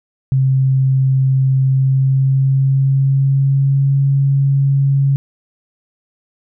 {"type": "tone with pitch glide", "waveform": "sine", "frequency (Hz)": [132.9, 137.98], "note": ["C3", "C#3"], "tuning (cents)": [27, -8], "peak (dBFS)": -10, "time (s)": [0.32, 5.16], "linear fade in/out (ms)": 0, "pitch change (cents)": 65, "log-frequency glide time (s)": [1.65, 3.98], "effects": []}